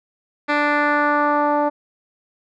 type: tone with low-pass filter sweep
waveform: 10% pulse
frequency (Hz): 293.7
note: D4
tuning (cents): 0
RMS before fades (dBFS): -18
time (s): 0.48-1.7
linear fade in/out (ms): 20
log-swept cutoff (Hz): 2700 to 780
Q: 1.8
effects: none